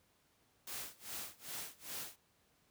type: noise with tremolo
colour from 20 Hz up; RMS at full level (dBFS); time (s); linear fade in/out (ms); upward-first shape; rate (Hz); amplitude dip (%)
white; -43; 0.67-2.16; 2; sine; 2.5; 95
effects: pink hiss -73 dBFS RMS until 2.7 s + high-pass 60 Hz 12 dB/octave